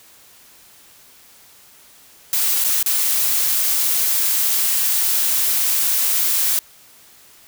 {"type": "noise with dropouts", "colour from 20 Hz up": "blue", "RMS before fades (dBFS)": -18, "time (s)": [2.33, 6.59], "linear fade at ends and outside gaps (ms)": 1, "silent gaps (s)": [[2.64, 2.645], [2.828, 2.861]], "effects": ["white hiss -48 dBFS RMS until 7.47 s"]}